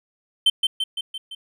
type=tone with echo; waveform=triangle; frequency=3100 Hz; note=G7; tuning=20 cents flat; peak=-11 dBFS; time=0.46-0.5 s; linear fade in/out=5 ms; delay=170 ms; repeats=5; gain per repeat=-4 dB; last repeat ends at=1.35 s; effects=none